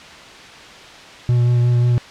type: tone with vibrato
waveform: triangle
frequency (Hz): 121.2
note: B2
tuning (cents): -32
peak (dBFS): -10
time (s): 1.29-1.98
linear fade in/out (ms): 0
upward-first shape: sine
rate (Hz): 5.6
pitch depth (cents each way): 13
effects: white hiss -38 dBFS RMS until 2.1 s + low-pass 4000 Hz 12 dB/octave